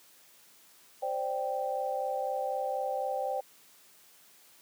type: chord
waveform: sine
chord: C suspended second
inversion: none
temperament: equal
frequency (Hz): 523.3 / 587.3 / 784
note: C5 / D5 / G5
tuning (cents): 0 / 0 / 0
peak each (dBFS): -34 / -36 / -33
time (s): 1.02-3.41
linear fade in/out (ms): 10
effects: white hiss -59 dBFS RMS until 4.61 s + high-pass 150 Hz 12 dB/octave

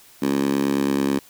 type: tone with high-pass filter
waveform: 10% pulse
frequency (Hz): 69.3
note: C#2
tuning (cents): 0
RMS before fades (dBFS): -21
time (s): 0.22-1.19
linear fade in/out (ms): 5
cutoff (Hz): 250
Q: 2.7
effects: white hiss -50 dBFS RMS until 1.29 s

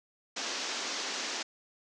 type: band-pass noise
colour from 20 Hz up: white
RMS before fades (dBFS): -36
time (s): 0.36-1.43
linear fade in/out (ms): 10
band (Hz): 220 to 6600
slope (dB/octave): 48
effects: none

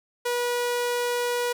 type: tone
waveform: sawtooth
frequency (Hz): 485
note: B4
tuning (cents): -31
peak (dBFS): -20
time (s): 0.25-1.53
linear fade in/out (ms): 10
effects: none

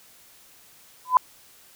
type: tone with exponential growth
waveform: sine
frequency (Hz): 1008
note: B5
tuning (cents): +35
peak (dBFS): -8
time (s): 1.05-1.17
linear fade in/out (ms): 1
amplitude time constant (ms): 25
effects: white hiss -53 dBFS RMS until 1.75 s

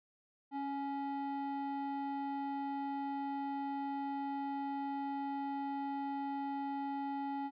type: ring-modulated tone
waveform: triangle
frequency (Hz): 558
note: C#5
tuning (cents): +11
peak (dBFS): -31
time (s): 0.51-7.51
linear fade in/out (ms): 50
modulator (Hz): 281
effects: resampled to 11025 Hz

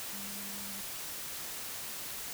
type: tone in noise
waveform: sine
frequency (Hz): 200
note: G3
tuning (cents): +35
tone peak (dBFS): -48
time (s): 0.13-0.81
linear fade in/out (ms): 0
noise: white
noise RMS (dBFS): -41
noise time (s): 0-2.33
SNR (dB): -10
effects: none

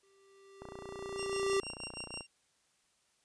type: tone with exponential growth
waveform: square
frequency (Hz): 392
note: G4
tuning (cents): 0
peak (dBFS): -28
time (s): 0.03-1.6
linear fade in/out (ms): 2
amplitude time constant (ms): 340
type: click train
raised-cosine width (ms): 1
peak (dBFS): -31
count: 48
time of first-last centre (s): 0.62-2.208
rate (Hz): 29.6
type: tone with tremolo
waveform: 15% pulse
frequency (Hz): 2770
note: F7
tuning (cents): -15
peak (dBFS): -32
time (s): 1.17-2.27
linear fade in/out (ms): 20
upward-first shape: sine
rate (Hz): 6.3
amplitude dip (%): 80
effects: white hiss -73 dBFS RMS until 3.24 s + resampled to 22050 Hz

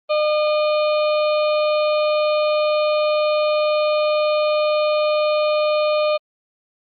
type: harmonic tone with a mistuned harmonic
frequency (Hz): 606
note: D#5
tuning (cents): -46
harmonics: 1 / 2 / 4 / 5 / 6 / 7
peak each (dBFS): -16 / -25 / -29 / -35 / -35 / -34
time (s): 0.09-6.18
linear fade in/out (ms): 20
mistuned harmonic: 4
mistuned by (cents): +16
effects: Opus 32 kbps

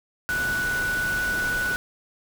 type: tone in noise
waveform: sine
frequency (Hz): 1480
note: F#6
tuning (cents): 0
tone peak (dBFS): -23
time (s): 0.29-1.76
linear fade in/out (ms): 0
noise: pink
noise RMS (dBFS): -33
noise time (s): 0.29-1.76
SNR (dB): +7
effects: none

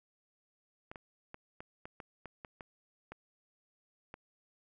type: clicks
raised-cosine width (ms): 0.5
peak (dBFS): -30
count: 11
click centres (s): 0.915 / 0.958 / 1.344 / 1.605 / 1.855 / 2.002 / 2.257 / 2.448 / 2.608 / 3.12 / 4.141
effects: none

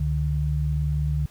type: tone pair together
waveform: sine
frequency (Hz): 69.94 / 148.2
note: C#2 / D3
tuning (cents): +16 / +16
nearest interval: octave + minor second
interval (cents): 1300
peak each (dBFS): -24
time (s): 0-1.26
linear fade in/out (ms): 5
effects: pink hiss -54 dBFS RMS until 1.3 s

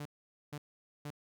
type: tone bursts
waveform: sawtooth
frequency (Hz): 146.83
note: D3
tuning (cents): 0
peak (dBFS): -36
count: 3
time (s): 0-1.105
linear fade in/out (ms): 5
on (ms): 55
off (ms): 470
effects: none

